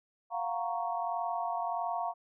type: chord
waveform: sine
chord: Gb major seventh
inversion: third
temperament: equal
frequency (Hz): 698.5 / 740 / 932.3 / 1108.7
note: F5 / Gb5 / Bb5 / Db6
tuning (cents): 0 / 0 / 0 / 0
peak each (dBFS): -34 / -40 / -36 / -39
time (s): 0.3-2.14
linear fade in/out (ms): 50
effects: none